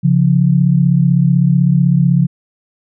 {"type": "tone pair together", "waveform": "sine", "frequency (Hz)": [138.18, 174.1], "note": ["C#3", "F3"], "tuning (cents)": [-5, -5], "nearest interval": "major third", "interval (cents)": 400, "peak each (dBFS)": -11, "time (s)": [0.03, 2.27], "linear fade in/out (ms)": 20, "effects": []}